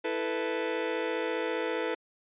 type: chord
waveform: sawtooth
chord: E suspended fourth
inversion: none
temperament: just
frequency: 329.6 / 439.5 / 494.4 Hz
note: E4 / A4 / B4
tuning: 0 / -2 / +2 cents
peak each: -31 / -29 / -28 dBFS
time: 0.04-1.95 s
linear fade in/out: 10 ms
effects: resampled to 8000 Hz